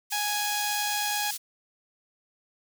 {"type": "high-pass noise", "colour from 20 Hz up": "pink", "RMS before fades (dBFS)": -34, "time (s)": [0.1, 1.38], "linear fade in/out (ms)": 20, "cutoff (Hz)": 5300, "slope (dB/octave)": 12}
{"type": "harmonic tone", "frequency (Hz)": 830.6, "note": "G#5", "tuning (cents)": 0, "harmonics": [1, 2, 3, 4, 5, 6, 7, 8, 9], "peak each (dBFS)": [-31, -34, -36, -36, -39, -38, -43, -39, -46], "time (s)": [0.12, 1.31], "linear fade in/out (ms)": 5}
{"effects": []}